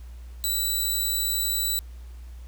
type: tone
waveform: 10% pulse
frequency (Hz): 3951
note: B7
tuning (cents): 0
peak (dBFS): -16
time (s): 0.44-1.79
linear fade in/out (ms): 0
effects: added 60 Hz sine -38 dBFS peak until 2.47 s + pink hiss -58 dBFS RMS until 2.47 s